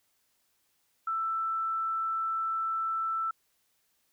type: tone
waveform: sine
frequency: 1327 Hz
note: E6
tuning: 11 cents sharp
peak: -28 dBFS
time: 1.07-3.31 s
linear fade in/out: 5 ms
effects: white hiss -73 dBFS RMS until 4.12 s